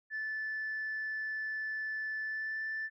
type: tone with pitch glide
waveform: sine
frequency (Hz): 1748 to 1762.2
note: A6 to A6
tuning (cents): -12 to +2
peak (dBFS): -33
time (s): 0.1-2.9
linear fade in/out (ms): 50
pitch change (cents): +14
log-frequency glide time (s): 2.22-2.61
effects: tanh soft clip ceiling -31 dBFS